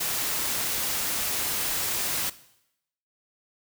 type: noise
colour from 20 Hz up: white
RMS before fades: -28 dBFS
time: 0-2.3 s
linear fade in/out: 10 ms
effects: noise-tail reverb RT60 0.8 s tail -17 dB re dry